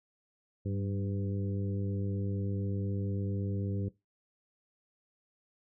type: harmonic tone with a mistuned harmonic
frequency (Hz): 99.7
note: G2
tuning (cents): +30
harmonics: 1 / 2 / 3 / 4 / 5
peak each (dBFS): -32 / -38 / -42 / -44 / -46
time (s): 0.65-3.89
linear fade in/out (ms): 10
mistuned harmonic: 2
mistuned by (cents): -38
effects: noise-tail reverb RT60 0.2 s tail -19 dB re dry